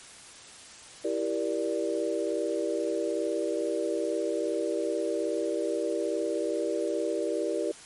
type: chord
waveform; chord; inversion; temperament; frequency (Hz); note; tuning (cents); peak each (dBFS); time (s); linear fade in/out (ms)
sine; E half-diminished seventh; none; equal with one note detuned; 329.6 / 392 / 471 / 587.3; E4 / G4 / Bb4 / D5; 0 / 0 / +18 / 0; -32; 1.04-7.72; 10
effects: white hiss -48 dBFS RMS until 7.85 s + MP3 48 kbps